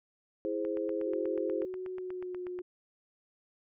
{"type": "chord", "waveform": "sine", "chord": "E augmented", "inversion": "none", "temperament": "equal", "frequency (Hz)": [329.6, 415.3, 523.3], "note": ["E4", "G#4", "B#4"], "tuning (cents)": [0, 0, 0], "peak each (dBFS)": -35, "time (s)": [0.45, 1.65], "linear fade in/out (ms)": 0}
{"type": "click train", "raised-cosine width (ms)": 0.5, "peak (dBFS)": -33, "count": 17, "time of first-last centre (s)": [0.65, 2.589], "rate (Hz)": 8.25}
{"type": "tone with pitch glide", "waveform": "sine", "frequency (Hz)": [370, 360.1], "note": ["F#4", "F#4"], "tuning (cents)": [0, -47], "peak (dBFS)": -36, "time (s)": [1.06, 2.62], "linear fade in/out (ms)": 10, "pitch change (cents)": -47, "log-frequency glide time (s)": [1.92, 2.46]}
{"effects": []}